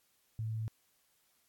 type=tone; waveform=sine; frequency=110.8 Hz; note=A2; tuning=13 cents sharp; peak=-34 dBFS; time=0.39-0.68 s; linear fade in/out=0 ms; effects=white hiss -73 dBFS RMS until 1.48 s + AAC 64 kbps